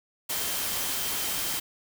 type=tone in noise; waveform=sine; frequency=3136 Hz; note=G7; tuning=in tune; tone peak=-41 dBFS; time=0.29-1.6 s; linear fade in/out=10 ms; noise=white; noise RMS=-30 dBFS; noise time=0.29-1.6 s; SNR=-14 dB; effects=none